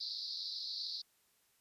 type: band-pass noise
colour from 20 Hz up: white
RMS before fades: -42 dBFS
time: 0-1.02 s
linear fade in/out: 10 ms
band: 3900 to 5000 Hz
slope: 96 dB/octave
effects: white hiss -73 dBFS RMS until 1.6 s + resampled to 32000 Hz